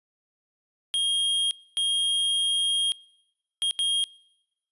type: tone bursts at uneven times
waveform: square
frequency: 3241 Hz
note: G#7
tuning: 43 cents flat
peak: -23 dBFS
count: 4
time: 0.94-1.51 / 1.77-2.92 / 3.62-3.71 / 3.79-4.04 s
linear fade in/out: 0 ms
effects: noise-tail reverb RT60 1.0 s tail -26 dB re dry + resampled to 24000 Hz